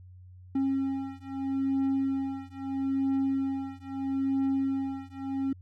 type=beating tone pair; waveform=triangle; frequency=270 / 270.77 Hz; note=C#4 / C#4; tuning=-45 / -41 cents; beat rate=0.77 Hz; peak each=-28 dBFS; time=0.55-5.53 s; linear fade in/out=5 ms; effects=added 91 Hz sine -47 dBFS peak until 5.61 s